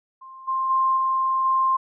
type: tone with level steps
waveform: sine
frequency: 1054 Hz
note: C6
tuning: 12 cents sharp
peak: -39 / -21 / -17 / -19 / -17 dBFS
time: 0.21-1.77 s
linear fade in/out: 10 ms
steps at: 0.47 / 0.69 / 0.96 / 1.44 s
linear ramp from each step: 20 ms
effects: none